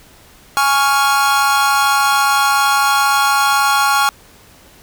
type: chord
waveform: 45% pulse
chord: Db major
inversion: second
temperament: equal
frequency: 830.6 / 1108.7 / 1396.9 Hz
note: Ab5 / Db6 / F6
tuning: 0 / 0 / 0 cents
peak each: -16 dBFS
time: 0.57-4.09 s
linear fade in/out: 0 ms
effects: pink hiss -45 dBFS RMS until 4.82 s